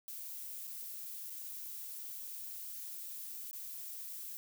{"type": "noise with dropouts", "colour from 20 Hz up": "violet", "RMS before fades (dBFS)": -45, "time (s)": [0.08, 4.37], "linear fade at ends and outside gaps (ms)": 0, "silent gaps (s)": [[0.671, 0.676], [1.298, 1.303], [3.511, 3.531]], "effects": []}